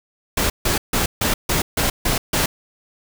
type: noise bursts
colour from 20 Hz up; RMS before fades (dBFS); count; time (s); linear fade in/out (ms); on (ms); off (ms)
pink; -19; 8; 0.37-2.46; 5; 130; 150
effects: none